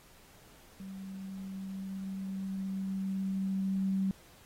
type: tone with level ramp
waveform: sine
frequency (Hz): 192.3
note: G3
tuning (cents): -33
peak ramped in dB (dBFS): -41 to -27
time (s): 0.8-4.11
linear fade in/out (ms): 0
effects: pink hiss -59 dBFS RMS until 4.45 s + AAC 48 kbps